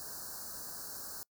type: band-stop noise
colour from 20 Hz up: white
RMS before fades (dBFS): -44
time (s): 0-1.23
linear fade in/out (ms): 0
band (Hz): 1700 to 4200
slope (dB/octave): 96
effects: noise-tail reverb RT60 0.1 s tail -25 dB re dry